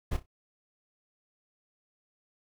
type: noise with echo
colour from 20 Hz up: brown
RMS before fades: -29 dBFS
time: 0.11-0.17 s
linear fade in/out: 10 ms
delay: 31 ms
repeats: 3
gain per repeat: -12 dB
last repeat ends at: 0.263 s
effects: none